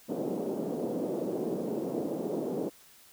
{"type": "band-pass noise", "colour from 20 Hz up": "white", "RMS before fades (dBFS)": -33, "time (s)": [0.08, 2.7], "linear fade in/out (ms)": 20, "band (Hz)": [190, 500], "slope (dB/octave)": 24, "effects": ["white hiss -57 dBFS RMS until 3.12 s"]}